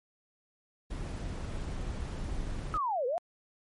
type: noise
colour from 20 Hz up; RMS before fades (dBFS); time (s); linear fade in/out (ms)
brown; -36; 0.9-2.78; 10
type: linear two-way sweep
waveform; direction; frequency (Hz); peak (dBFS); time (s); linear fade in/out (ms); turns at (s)
sine; down then up; 1305 to 466.2 to 725; -28; 2.74-3.18; 0; 3.06
effects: MP3 48 kbps